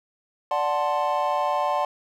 triangle chord, D dominant seventh, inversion none, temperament equal, 587.3 / 740 / 880 / 1046.5 Hz, D5 / F#5 / A5 / C6, 0 / 0 / 0 / 0 cents, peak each -25 dBFS, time 0.51-1.85 s, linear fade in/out 2 ms, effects none

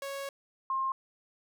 sawtooth / sine tone pair in turn, 553 / 1063.4 Hz, C#5 / C6, -4 / +28 cents, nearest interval major seventh, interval 1132 cents, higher second, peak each -32 / -28 dBFS, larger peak second, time 0.02-0.29 / 0.7-0.92 s, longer first, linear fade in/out 2 ms, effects none

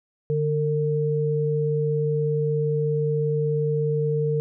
sine tone pair together, 148.1 / 454.2 Hz, D3 / A#4, +15 / -45 cents, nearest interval octave + perfect fifth, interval 1940 cents, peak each -23 dBFS, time 0.3-4.4 s, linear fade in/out 0 ms, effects none

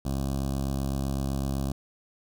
15% pulse tone with notch filter, 67.9 Hz, C#2, 35 cents flat, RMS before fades -29 dBFS, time 0.05-1.72 s, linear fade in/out 5 ms, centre 2000 Hz, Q 0.53, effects none

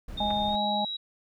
brown noise, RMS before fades -40 dBFS, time 0.08-0.56 s, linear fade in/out 5 ms
sine tone with pitch glide, 3666 to 3866 Hz, A#7 to B7, -30 to -38 cents, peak -31 dBFS, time 0.17-0.97 s, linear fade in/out 10 ms, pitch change +92 cents, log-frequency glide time 0.47-0.59 s
harmonic tone, 207.7 Hz, G#3, in tune, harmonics 1 / 3 / 4, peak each -32 / -33 / -27 dBFS, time 0.2-0.85 s, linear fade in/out 5 ms
clicks, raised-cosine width 0.5 ms, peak -25 dBFS, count 2, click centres 0.305 / 0.311 s
effects none

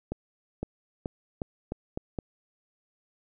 accelerating click train, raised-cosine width 2 ms, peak -18 dBFS, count 7, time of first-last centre 0.12-2.188 s, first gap 510 ms, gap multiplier 0.84, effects none

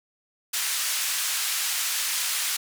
white band-pass noise, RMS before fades -27 dBFS, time 0.53-2.57 s, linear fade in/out 10 ms, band 1400 to 11000 Hz, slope 12 dB/octave, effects none

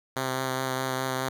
5% pulse tone with vibrato, 130.81 Hz, C3, in tune, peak -16 dBFS, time 0.16-1.29 s, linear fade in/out 5 ms, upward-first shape triangle, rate 4.8 Hz, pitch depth 18 cents each way, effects none

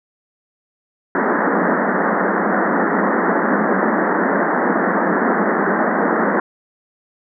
pink band-pass noise, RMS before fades -17 dBFS, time 1.15-6.4 s, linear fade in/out 2 ms, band 180 to 1900 Hz, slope 96 dB/octave, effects none

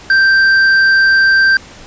triangle tone with tanh clipping, 1568 Hz, G6, in tune, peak -8 dBFS, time 0.1-1.57 s, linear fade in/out 2 ms, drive 12 dB, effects pink hiss -36 dBFS RMS until 1.86 s + resampled to 16000 Hz

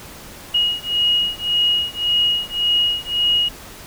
sine beating tone pair, 2885 / 2886.8 Hz, F#7 / F#7, -44 / -43 cents, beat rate 1.8 Hz, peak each -19 dBFS, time 0.54-3.49 s, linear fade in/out 10 ms, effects pink hiss -38 dBFS RMS until 3.86 s

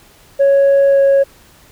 sine tone with pitch glide, 554.4 to 550.9 Hz, C#5 to C#5, 0 to -11 cents, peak -5 dBFS, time 0.39-1.24 s, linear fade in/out 20 ms, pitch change -11 cents, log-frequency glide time 0.88-1 s, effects tanh soft clip ceiling -6 dBFS + pink hiss -46 dBFS RMS until 1.71 s

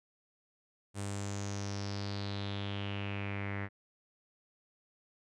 sawtooth tone with low-pass filter sweep, 100 Hz, G2, 35 cents sharp, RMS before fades -38 dBFS, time 0.94-3.69 s, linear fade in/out 50 ms, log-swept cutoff 8800 to 1900 Hz, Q 4.7, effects none

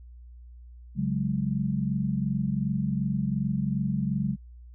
sine chord, C# suspended fourth, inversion none, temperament equal, 138.59 / 185 / 207.7 Hz, C#3 / F#3 / G#3, 0 / 0 / 0 cents, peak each -29 dBFS, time 0.95-4.37 s, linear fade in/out 50 ms, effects added 60 Hz sine -44 dBFS peak until 4.74 s

